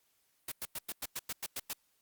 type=noise bursts; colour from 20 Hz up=white; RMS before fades=-38 dBFS; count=10; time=0.48-1.733 s; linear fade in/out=5 ms; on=38 ms; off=97 ms; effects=white hiss -74 dBFS RMS until 2.01 s + Opus 48 kbps